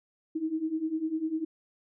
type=beating tone pair; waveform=sine; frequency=311.1 / 321.1 Hz; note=D#4 / E4; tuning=0 / -45 cents; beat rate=10 Hz; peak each=-33 / -30 dBFS; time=0.35-1.45 s; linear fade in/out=10 ms; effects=none